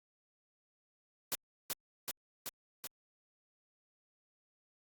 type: noise with echo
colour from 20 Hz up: white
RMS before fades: -35 dBFS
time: 1.32-1.35 s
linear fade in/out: 0 ms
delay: 380 ms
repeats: 4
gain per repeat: -2 dB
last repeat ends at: 2.87 s
effects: Opus 48 kbps